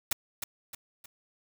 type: noise with echo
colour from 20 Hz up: white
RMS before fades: -27 dBFS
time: 0.11-0.13 s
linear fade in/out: 5 ms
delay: 310 ms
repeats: 3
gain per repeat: -7 dB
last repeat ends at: 1.06 s
effects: none